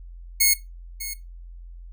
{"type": "tone with echo", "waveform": "5% pulse", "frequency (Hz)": 2178, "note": "C#7", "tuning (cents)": -31, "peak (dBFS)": -5, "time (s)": [0.4, 0.54], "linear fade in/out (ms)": 10, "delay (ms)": 600, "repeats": 1, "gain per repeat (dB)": -14, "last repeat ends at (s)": 1.14, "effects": ["noise-tail reverb RT60 0.2 s tail -18 dB re dry", "added 43 Hz sine -38 dBFS peak until 1.92 s"]}